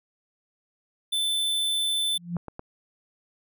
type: tone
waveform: square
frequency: 3526 Hz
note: A7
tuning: 3 cents sharp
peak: -24 dBFS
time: 1.12-2.18 s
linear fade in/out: 10 ms
type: tone with exponential growth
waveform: sine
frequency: 173 Hz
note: F3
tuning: 16 cents flat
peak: -23 dBFS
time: 2.11-2.37 s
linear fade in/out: 5 ms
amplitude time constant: 55 ms
type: clicks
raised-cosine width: 1 ms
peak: -22 dBFS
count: 3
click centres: 2.367 / 2.483 / 2.594 s
effects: none